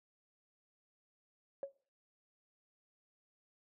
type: tone with exponential decay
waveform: sine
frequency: 553 Hz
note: C#5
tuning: 4 cents flat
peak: -33 dBFS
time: 1.63-1.73 s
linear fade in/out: 1 ms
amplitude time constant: 20 ms
effects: noise-tail reverb RT60 0.5 s tail -24 dB re dry + tanh soft clip ceiling -30 dBFS